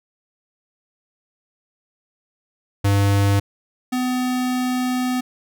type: tone pair in turn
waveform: square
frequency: 100 / 252 Hz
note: G2 / B3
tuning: +35 / +35 cents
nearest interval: octave + major third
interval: 1600 cents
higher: second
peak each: -15 / -20 dBFS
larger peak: first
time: 2.84-3.4 / 3.92-5.21 s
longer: second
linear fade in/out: 10 ms
effects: none